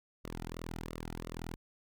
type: tone with flanger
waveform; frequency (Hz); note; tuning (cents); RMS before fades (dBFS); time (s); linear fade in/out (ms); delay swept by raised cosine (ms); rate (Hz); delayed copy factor
sawtooth; 41.2; E1; 0; -43; 0.24-1.56; 10; 1.2 to 1.84; 2.9; -0.8
effects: none